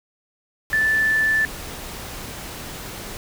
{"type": "tone in noise", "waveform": "sine", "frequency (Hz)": 1757, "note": "A6", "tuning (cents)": -3, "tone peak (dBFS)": -16, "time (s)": [0.73, 1.45], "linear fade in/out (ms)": 0, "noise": "pink", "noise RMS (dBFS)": -34, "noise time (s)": [0.7, 3.17], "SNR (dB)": 15, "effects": []}